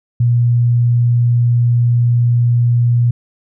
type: tone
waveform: sine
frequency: 119.9 Hz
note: A#2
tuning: 49 cents sharp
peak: -9 dBFS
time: 0.2-3.11 s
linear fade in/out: 5 ms
effects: none